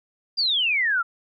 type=exponential sweep; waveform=sine; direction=down; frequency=4880 to 1318.5 Hz; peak=-19 dBFS; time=0.37-1.03 s; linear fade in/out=20 ms; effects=none